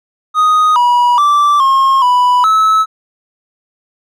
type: tone with pitch steps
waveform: triangle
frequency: 1246 / 970 / 1168 / 1075 / 988 / 1298 Hz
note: D#6 / B5 / D6 / C6 / B5 / E6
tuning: +2 / -31 / -10 / +47 / 0 / -27 cents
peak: -5 dBFS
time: 0.34-2.86 s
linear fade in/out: 50 ms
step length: 420 ms
effects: none